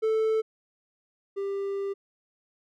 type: tone pair in turn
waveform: triangle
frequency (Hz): 440 / 395.9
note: A4 / G4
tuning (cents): 0 / +17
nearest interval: major second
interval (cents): 183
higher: first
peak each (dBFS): -20 / -26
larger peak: first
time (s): 0.02-0.42 / 1.36-1.94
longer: second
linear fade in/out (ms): 20
effects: none